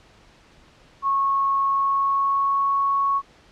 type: tone with pitch glide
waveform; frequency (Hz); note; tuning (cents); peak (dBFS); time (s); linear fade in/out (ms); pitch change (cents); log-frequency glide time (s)
sine; 1098 to 1107.6; C#6 to C#6; -17 to -2; -18; 1.02-3.22; 50; +15; 1.67-2.72
effects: pink hiss -53 dBFS RMS until 3.51 s + low-pass 5000 Hz 12 dB/octave